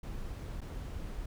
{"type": "noise with dropouts", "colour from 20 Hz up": "brown", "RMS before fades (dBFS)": -40, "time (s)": [0.03, 1.26], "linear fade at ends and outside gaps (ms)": 5, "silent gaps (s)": [0.607, 0.615], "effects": []}